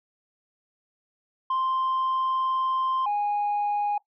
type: tone pair in turn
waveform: sine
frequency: 1046.5 / 824.6 Hz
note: C6 / G#5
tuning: 0 / -13 cents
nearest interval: major third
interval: 413 cents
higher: first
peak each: -21 dBFS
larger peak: neither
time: 1.5-3.06 / 3.06-3.98 s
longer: first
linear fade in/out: 5 ms
effects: noise-tail reverb RT60 0.1 s tail -20 dB re dry + tanh soft clip ceiling -21 dBFS